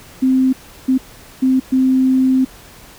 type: tone bursts at uneven times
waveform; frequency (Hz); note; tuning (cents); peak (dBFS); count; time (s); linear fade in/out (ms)
sine; 260.6; C4; -7; -10; 4; 0.22-0.53 / 0.88-0.98 / 1.42-1.6 / 1.72-2.45; 10
effects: pink hiss -41 dBFS RMS until 2.98 s